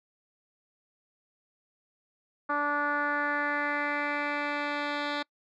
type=tone with low-pass filter sweep; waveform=10% pulse; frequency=291.2 Hz; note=D4; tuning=15 cents flat; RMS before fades=-30 dBFS; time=2.49-5.23 s; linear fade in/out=10 ms; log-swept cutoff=1300 to 3400 Hz; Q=3.3; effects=noise-tail reverb RT60 0.1 s tail -26 dB re dry